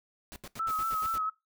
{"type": "noise bursts", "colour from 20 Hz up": "pink", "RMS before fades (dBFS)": -44, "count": 8, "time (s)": [0.32, 1.179], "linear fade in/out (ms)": 0, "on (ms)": 40, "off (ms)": 77}
{"type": "tone with vibrato", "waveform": "sine", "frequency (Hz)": 1300, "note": "E6", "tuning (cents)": -24, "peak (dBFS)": -28, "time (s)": [0.59, 1.3], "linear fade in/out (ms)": 10, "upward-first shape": "sine", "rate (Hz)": 4.3, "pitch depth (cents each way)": 41}
{"type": "noise", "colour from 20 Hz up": "blue", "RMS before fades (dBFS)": -45, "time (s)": [0.69, 1.16], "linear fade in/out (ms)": 5}
{"effects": ["noise-tail reverb RT60 0.2 s tail -20 dB re dry"]}